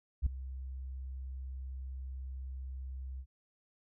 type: tone with ADSR envelope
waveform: sine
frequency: 65.41 Hz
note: C2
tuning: in tune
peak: -21 dBFS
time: 0.22-3.26 s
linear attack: 43 ms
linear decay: 4 ms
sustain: -18 dB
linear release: 65 ms
effects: tanh soft clip ceiling -22 dBFS